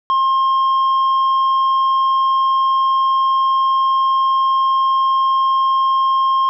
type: tone with tanh clipping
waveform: triangle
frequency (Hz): 1065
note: C6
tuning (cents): +30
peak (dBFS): -13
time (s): 0.1-6.49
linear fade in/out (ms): 0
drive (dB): 8
effects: none